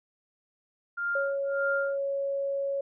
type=tone with tremolo; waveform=sine; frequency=1400 Hz; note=F6; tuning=4 cents sharp; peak=-26 dBFS; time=0.97-1.99 s; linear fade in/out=10 ms; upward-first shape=sine; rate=1.7 Hz; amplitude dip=100%
type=tone; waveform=sine; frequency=554.4 Hz; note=C#5; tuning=in tune; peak=-27 dBFS; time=1.15-2.81 s; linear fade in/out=5 ms
effects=none